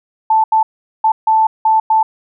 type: tone bursts at uneven times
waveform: sine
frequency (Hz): 880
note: A5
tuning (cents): 0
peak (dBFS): -8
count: 6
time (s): 0.3-0.44 / 0.52-0.63 / 1.04-1.12 / 1.27-1.47 / 1.65-1.8 / 1.9-2.03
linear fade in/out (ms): 5
effects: none